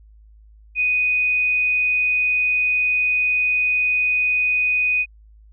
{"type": "tone", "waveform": "sine", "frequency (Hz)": 2489, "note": "D#7", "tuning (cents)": 0, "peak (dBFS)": -16, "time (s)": [0.75, 5.06], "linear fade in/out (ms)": 50, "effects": ["added 53 Hz sine -45 dBFS peak until 5.52 s"]}